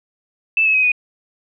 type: tone with pitch steps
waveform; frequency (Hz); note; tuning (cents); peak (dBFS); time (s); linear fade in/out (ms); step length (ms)
sine; 2637 / 2583 / 2530 / 2478; E7 / E7 / D#7 / D#7; 0 / -36 / +28 / -8; -12; 0.57-0.918; 2; 87
effects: none